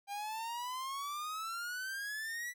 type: exponential sweep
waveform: 45% pulse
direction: up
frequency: 795 to 1975.5 Hz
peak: -38 dBFS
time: 0.07-2.54 s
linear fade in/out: 50 ms
effects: none